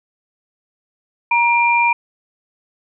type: tone pair together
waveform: sine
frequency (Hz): 946 / 2384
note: A#5 / D7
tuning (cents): +25 / +25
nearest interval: octave + major third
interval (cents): 1600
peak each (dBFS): -14 / -15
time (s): 1.31-1.93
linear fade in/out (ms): 5
effects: none